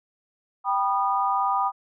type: chord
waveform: sine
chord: G augmented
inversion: none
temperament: just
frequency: 784 / 980 / 1225 Hz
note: G5 / B5 / D#6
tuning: 0 / -14 / -27 cents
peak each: -25 dBFS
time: 0.64-1.72 s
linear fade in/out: 50 ms
effects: none